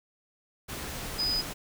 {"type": "tone in noise", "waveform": "sine", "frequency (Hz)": 4982, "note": "D#8", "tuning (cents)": 1, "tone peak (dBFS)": -26, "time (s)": [1.18, 1.42], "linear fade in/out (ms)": 20, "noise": "pink", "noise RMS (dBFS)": -37, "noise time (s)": [0.68, 1.54], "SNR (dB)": 8, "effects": []}